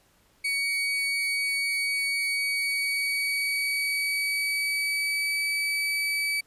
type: tone with pitch glide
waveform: 35% pulse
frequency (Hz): 2249 to 2291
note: C#7 to D7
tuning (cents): +24 to -44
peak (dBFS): -23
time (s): 0.44-6.41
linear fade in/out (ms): 10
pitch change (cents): +32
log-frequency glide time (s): 2.39-5.42
effects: pink hiss -63 dBFS RMS until 6.46 s + resampled to 32000 Hz